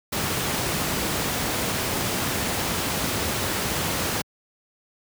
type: noise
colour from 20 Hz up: pink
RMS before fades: -25 dBFS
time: 0.12-4.22 s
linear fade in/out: 10 ms
effects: high-pass 80 Hz 12 dB/octave